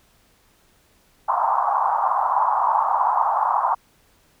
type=band-pass noise; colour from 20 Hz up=pink; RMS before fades=-20 dBFS; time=1.28-3.75 s; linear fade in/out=10 ms; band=790 to 1100 Hz; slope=48 dB/octave; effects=pink hiss -59 dBFS RMS until 4.4 s